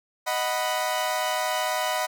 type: chord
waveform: sawtooth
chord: B major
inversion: first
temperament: equal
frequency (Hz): 622.3 / 740 / 987.8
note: D#5 / F#5 / B5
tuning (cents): 0 / 0 / 0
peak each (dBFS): -25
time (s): 0.26-2.07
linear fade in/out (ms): 20
effects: none